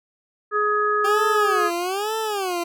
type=harmonic tone; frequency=419 Hz; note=G#4; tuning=15 cents sharp; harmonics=1 / 3 / 4; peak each=-23 / -20 / -26 dBFS; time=0.51-1.71 s; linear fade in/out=50 ms
type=tone with vibrato; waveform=20% pulse; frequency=390 Hz; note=G4; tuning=9 cents flat; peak=-18 dBFS; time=1.04-2.64 s; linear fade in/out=10 ms; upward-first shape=sine; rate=1.1 Hz; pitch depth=220 cents each way
effects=none